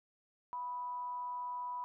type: tone with amplitude modulation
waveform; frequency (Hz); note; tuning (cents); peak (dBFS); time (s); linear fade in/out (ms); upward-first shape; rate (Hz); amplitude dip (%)
sine; 985; B5; -5; -36; 0.53-1.84; 0; sine; 280; 30
effects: none